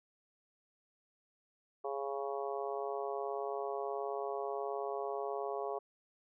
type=harmonic tone; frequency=138.59 Hz; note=C#3; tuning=in tune; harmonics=3 / 4 / 5 / 6 / 7 / 8; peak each=-39 / -43 / -41 / -46 / -48 / -46 dBFS; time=1.84-5.79 s; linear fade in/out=10 ms; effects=none